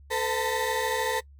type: tone cluster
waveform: 35% pulse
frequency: 441.5 / 508 / 896 / 1937 Hz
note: A4 / B4 / A5 / B6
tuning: +6 / +49 / +31 / -34 cents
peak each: -29 / -29 / -28 / -33 dBFS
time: 0.1-1.21 s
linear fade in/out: 20 ms
effects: noise-tail reverb RT60 0.1 s tail -22 dB re dry + added 70 Hz sine -48 dBFS peak until 1.39 s